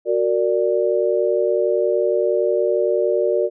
sine chord, Gb augmented, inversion none, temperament equal with one note detuned, 370 / 460.8 / 587.3 Hz, Gb4 / Bb4 / D5, 0 / -20 / 0 cents, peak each -20 dBFS, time 0.05-3.5 s, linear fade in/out 50 ms, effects none

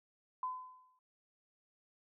sine tone with exponential decay, 1016 Hz, B5, 49 cents sharp, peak -33 dBFS, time 0.43-0.99 s, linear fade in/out 2 ms, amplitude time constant 120 ms, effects none

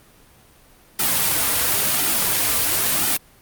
white noise with flanger, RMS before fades -19 dBFS, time 0.99-3.17 s, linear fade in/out 5 ms, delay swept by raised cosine 1.8 to 5.5 ms, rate 0.96 Hz, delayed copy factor -0.6, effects pink hiss -51 dBFS RMS until 3.41 s + Opus 32 kbps

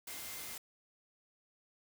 sine tone in noise, 2093 Hz, C7, in tune, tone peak -55 dBFS, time 0.08-0.54 s, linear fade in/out 5 ms, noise white, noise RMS -45 dBFS, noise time 0.07-0.58 s, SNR -13 dB, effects none

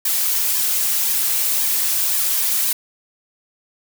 blue noise with flanger, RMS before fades -19 dBFS, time 0.05-2.73 s, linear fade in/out 5 ms, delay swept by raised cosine 1.4 to 5.6 ms, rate 1.9 Hz, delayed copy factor -0.9, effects none

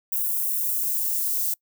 violet noise with high-pass filter sweep, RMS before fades -25 dBFS, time 0.12-1.54 s, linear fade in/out 5 ms, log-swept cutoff 10000 to 5300 Hz, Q 0.85, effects noise-tail reverb RT60 0.1 s tail -25 dB re dry

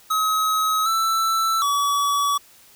square tone with pitch steps, 1276 / 1327 / 1139 Hz, D#6 / E6 / C#6, +43 / +11 / +47 cents, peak -19 dBFS, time 0.1-2.38 s, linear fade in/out 10 ms, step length 760 ms, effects white hiss -51 dBFS RMS until 2.75 s

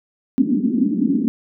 white band-pass noise, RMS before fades -18 dBFS, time 0.38-1.28 s, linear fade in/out 0 ms, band 210 to 280 Hz, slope 48 dB/octave, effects none

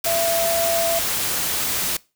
sine tone in noise, 671 Hz, E5, 31 cents sharp, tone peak -20 dBFS, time 0.06-0.99 s, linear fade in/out 5 ms, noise white, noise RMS -23 dBFS, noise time 0.04-1.97 s, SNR 0 dB, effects noise-tail reverb RT60 0.3 s tail -23 dB re dry

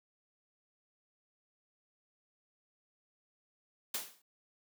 white noise with exponential decay, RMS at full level -33 dBFS, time 3.94-4.22 s, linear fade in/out 5 ms, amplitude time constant 59 ms, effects high-pass 200 Hz 12 dB/octave

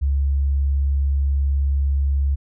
sine tone, 69.4 Hz, C#2, 3 cents sharp, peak -16 dBFS, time 0.01-2.36 s, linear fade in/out 20 ms, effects none

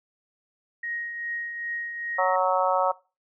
sine tone with tremolo, 1878 Hz, A#6, 12 cents sharp, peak -28 dBFS, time 0.83-2.36 s, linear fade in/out 5 ms, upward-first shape triangle, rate 2.5 Hz, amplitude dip 50%
harmonic tone, 185.2 Hz, F#3, 2 cents sharp, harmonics 3 / 4 / 5 / 6 / 7, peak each -25 / -26 / -27 / -28 / -28 dBFS, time 2.18-2.92 s, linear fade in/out 10 ms
effects noise-tail reverb RT60 0.3 s tail -20 dB re dry

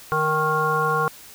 harmonic tone, 155.56 Hz, D#3, in tune, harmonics 1 / 3 / 5 / 7 / 9, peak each -28 / -25 / -28 / -22 / -25 dBFS, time 0.12-1.08 s, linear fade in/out 0 ms, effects white hiss -44 dBFS RMS until 1.34 s

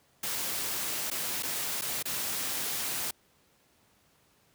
white noise with dropouts, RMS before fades -33 dBFS, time 0.23-3.11 s, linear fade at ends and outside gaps 5 ms, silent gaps 1.102-1.112 / 1.425-1.431 / 1.813-1.819 / 2.027-2.054 s, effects pink hiss -66 dBFS RMS until 4.54 s + high-pass 80 Hz 12 dB/octave

